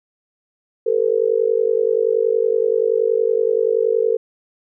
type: tone with amplitude modulation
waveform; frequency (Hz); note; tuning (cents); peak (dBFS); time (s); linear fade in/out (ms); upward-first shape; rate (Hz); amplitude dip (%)
sine; 452.9; A#4; -50; -10; 0.86-4.17; 10; sine; 50.6; 100
effects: none